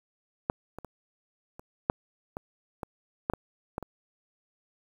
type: clicks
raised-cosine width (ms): 1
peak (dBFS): -11 / -25 / -27 / -29 / -8 / -21 / -20 / -12 / -16 / -17 / -24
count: 11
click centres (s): 0.499 / 0.786 / 0.847 / 1.595 / 1.899 / 2.369 / 2.832 / 3.299 / 3.336 / 3.781 / 3.827
effects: 8-bit